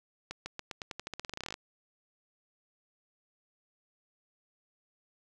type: accelerating click train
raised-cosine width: 0.2 ms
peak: -21 dBFS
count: 21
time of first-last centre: 0.31-1.541 s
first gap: 150 ms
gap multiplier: 0.89
effects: none